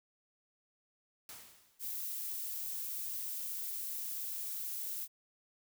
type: noise with exponential decay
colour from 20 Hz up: white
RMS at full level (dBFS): -47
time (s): 1.29-2.03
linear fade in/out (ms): 1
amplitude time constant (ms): 160
type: noise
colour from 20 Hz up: violet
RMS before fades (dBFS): -40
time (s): 1.79-5.08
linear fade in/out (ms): 50
effects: none